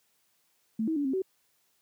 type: tone with pitch steps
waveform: sine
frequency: 221.3 / 320.3 / 287.1 / 266.4 / 379 Hz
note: A3 / E4 / D4 / C4 / F#4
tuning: +10 / -50 / -39 / +31 / +42 cents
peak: -26 dBFS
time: 0.79-1.22 s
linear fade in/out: 5 ms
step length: 86 ms
effects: white hiss -71 dBFS RMS until 1.81 s + high-pass 80 Hz 12 dB/octave